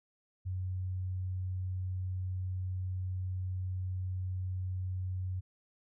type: tone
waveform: sine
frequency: 92.5 Hz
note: F#2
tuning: in tune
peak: -33 dBFS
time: 0.45-5.41 s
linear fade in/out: 20 ms
effects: none